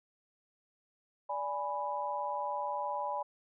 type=chord; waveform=sine; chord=G# diminished; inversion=second; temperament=equal with one note detuned; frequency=584.3 / 830.6 / 987.8 Hz; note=D5 / G#5 / B5; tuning=-9 / 0 / 0 cents; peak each=-39 / -37 / -36 dBFS; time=1.29-3.23 s; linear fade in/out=10 ms; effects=none